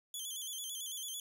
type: tone with vibrato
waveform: 15% pulse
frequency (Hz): 3271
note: G#7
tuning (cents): -27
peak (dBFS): -33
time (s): 0.14-1.2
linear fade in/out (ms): 2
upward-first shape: square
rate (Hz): 9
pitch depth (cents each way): 70
effects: none